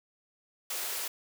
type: high-pass noise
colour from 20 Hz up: white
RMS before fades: -35 dBFS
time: 0.7-1.08 s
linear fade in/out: 5 ms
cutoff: 370 Hz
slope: 24 dB/octave
effects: none